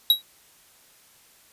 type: tone with exponential decay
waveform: square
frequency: 3854 Hz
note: B7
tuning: 43 cents flat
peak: -11 dBFS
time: 0.1-0.22 s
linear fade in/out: 2 ms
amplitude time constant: 25 ms
effects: white hiss -56 dBFS RMS until 1.52 s + resampled to 32000 Hz